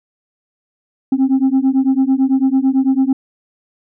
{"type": "beating tone pair", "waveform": "sine", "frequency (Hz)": [261.6, 270.6], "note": ["C4", "C#4"], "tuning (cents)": [0, -42], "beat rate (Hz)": 9, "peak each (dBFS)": -12, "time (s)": [1.12, 3.13], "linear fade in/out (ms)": 5, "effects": ["tanh soft clip ceiling -8 dBFS"]}